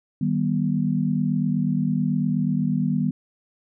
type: chord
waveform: sine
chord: Eb augmented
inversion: none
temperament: just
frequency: 155.56 / 194.45 / 243.1 Hz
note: Eb3 / G3 / B3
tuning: 0 / -14 / -27 cents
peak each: -24 dBFS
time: 0.21-3.11 s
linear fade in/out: 5 ms
effects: none